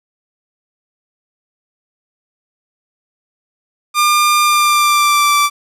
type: tone with pitch glide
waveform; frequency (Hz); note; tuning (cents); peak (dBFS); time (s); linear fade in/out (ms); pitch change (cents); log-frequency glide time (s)
sawtooth; 1200 to 1166.5; D6 to D6; +37 to -12; -6; 3.94-5.5; 50; -49; 4.44-5.38
effects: resampled to 32000 Hz + 8-bit